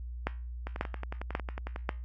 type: two click trains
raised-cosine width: 0.5 ms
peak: -22 / -14 dBFS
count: 13 / 4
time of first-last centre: 0.67-1.761 / 0.27-1.892 s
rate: 11 / 1.85 Hz
effects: added 60 Hz sine -37 dBFS peak until 2.04 s + Opus 48 kbps